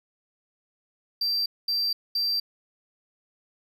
triangle tone bursts, 4699 Hz, D8, in tune, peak -22 dBFS, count 3, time 1.21-2.4 s, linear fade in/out 5 ms, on 250 ms, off 220 ms, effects none

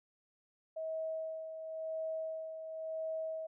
sine tone with tremolo, 640 Hz, D#5, 49 cents sharp, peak -35 dBFS, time 0.76-3.47 s, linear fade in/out 10 ms, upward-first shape sine, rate 0.95 Hz, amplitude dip 55%, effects none

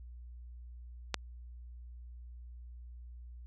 click, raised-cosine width 0.2 ms, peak -13 dBFS, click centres 1.143 s, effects added 60 Hz sine -46 dBFS peak until 3.46 s

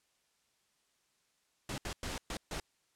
pink noise bursts at uneven times, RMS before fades -39 dBFS, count 5, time 1.69-1.78 / 1.85-1.93 / 2.03-2.18 / 2.3-2.37 / 2.51-2.6 s, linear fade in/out 2 ms, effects white hiss -75 dBFS RMS until 2.95 s + low-pass 9000 Hz 12 dB/octave

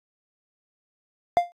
triangle tone with exponential decay, 698.5 Hz, F5, in tune, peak -10 dBFS, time 1.37-1.52 s, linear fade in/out 0 ms, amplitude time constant 31 ms, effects AAC 48 kbps

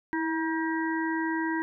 harmonic tone with a mistuned harmonic, 318.5 Hz, D#4, 41 cents sharp, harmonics 1 / 3 / 5 / 6, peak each -28 / -33 / -35 / -36 dBFS, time 0.13-1.62 s, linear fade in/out 0 ms, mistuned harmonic 1, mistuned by +33 cents, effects none

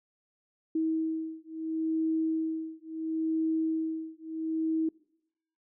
sine beating tone pair, 320 / 320.73 Hz, D#4 / E4, +49 / -47 cents, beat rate 0.73 Hz, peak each -31 dBFS, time 0.75-4.89 s, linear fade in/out 5 ms, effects noise-tail reverb RT60 0.8 s tail -24 dB re dry

